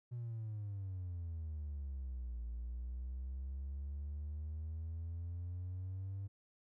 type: exponential two-way sweep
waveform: triangle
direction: down then up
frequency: 122.5 to 57.5 to 98.9 Hz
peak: -37 dBFS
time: 0.11-6.28 s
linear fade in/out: 20 ms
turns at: 2.43 s
effects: tanh soft clip ceiling -36 dBFS